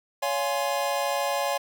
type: chord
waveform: square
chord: Db major seventh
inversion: none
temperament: equal with one note detuned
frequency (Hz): 564.1 / 698.5 / 830.6 / 1046.5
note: Db5 / F5 / Ab5 / C6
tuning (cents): +30 / 0 / 0 / 0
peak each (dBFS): -29 / -32 / -31 / -33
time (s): 0.22-1.58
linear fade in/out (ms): 10
effects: none